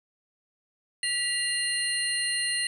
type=tone cluster; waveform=sine; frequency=1952 / 2804 / 4177 / 9310 Hz; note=B6 / F7 / C8 / D9; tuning=-21 / +6 / -4 / -16 cents; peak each=-31 dBFS; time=1.03-2.67 s; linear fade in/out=2 ms; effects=9-bit